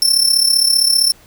sawtooth tone with amplitude modulation, 5370 Hz, E8, 31 cents sharp, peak -5 dBFS, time 0.02-1.12 s, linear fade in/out 0 ms, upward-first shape sine, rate 35.3 Hz, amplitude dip 70%, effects pink hiss -47 dBFS RMS until 1.26 s

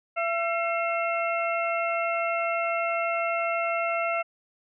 harmonic tone with a mistuned harmonic, 674 Hz, E5, 38 cents sharp, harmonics 1 / 2 / 3 / 4, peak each -27 / -30 / -32 / -33 dBFS, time 0.16-4.23 s, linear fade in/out 20 ms, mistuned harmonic 3, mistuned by +100 cents, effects none

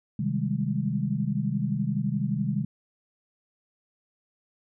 sine chord, Ab major seventh, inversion first, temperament equal, 130.81 / 155.56 / 196 / 207.7 Hz, C3 / Eb3 / G3 / Ab3, 0 / 0 / 0 / 0 cents, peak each -30 dBFS, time 0.19-2.65 s, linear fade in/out 5 ms, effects none

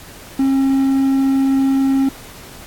triangle tone, 269.6 Hz, C#4, 48 cents flat, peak -10 dBFS, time 0.39-2.09 s, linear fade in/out 5 ms, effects pink hiss -38 dBFS RMS until 2.66 s + AAC 64 kbps

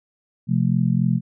sine chord, F major, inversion second, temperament just, 130.96 / 174.61 / 218.3 Hz, C3 / F3 / A3, +2 / 0 / -13 cents, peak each -20 / -20 / -23 dBFS, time 0.47-1.21 s, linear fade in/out 50 ms, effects none

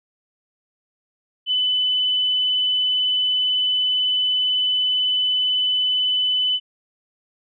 sine tone, 3006 Hz, F#7, 27 cents sharp, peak -17 dBFS, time 1.46-6.6 s, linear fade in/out 50 ms, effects none

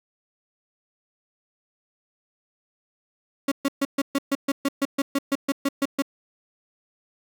35% pulse tone bursts, 277.2 Hz, C#4, in tune, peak -18 dBFS, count 16, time 3.48-6.022 s, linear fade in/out 5 ms, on 37 ms, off 130 ms, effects 10-bit

